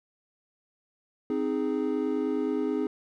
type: chord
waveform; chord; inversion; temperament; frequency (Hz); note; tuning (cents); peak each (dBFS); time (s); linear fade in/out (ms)
triangle; Ab major; first; equal; 261.6 / 311.1 / 415.3; C4 / Eb4 / Ab4; 0 / 0 / 0; -28 / -28 / -28; 1.3-2.87; 2
effects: none